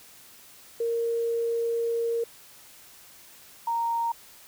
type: tone pair in turn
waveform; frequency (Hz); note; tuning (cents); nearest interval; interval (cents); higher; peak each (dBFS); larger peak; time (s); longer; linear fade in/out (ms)
sine; 464.2 / 928.4; A#4 / A#5; -7 / -7; octave; 1200; second; -24; neither; 0.8-2.24 / 3.67-4.12; first; 5
effects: white hiss -51 dBFS RMS until 4.47 s